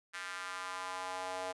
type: tone with high-pass filter sweep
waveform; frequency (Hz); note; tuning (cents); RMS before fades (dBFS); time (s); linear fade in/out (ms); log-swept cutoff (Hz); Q
square; 92.5; F#2; 0; -41; 0.13-1.53; 20; 1600 to 650; 2.4
effects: resampled to 24000 Hz